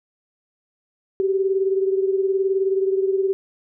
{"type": "beating tone pair", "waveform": "sine", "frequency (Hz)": [383.7, 402.7], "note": ["G4", "G4"], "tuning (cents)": [-37, 47], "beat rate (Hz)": 19, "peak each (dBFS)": [-18, -25], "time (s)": [1.2, 3.33], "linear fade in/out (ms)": 0, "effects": []}